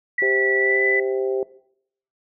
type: tone with pitch glide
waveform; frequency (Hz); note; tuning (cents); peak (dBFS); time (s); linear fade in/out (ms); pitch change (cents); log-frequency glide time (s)
sine; 1955 to 1992.6; B6 to B6; -18 to +15; -18; 0.18-1; 5; +33; 0.56-0.82
type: harmonic tone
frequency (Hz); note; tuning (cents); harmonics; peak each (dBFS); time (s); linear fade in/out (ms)
130.81; C3; 0; 3 / 4 / 5 / 6; -21 / -27 / -35 / -39; 0.22-1.43; 2
effects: noise-tail reverb RT60 0.7 s tail -19 dB re dry